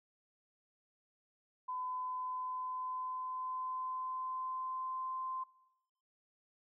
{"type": "tone with pitch glide", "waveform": "sine", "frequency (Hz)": [1011, 1038.8], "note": ["B5", "C6"], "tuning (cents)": [40, -13], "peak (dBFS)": -37, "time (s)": [1.68, 5.44], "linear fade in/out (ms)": 10, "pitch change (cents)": 47, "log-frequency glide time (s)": [1.82, 5.23], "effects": ["noise-tail reverb RT60 1.0 s tail -22 dB re dry"]}